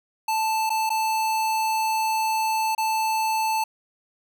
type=tone with dropouts; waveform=square; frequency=880 Hz; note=A5; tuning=in tune; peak=-22 dBFS; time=0.28-3.64 s; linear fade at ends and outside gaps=5 ms; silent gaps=0.695-0.702 / 0.894-0.902 / 2.75-2.779 s; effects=none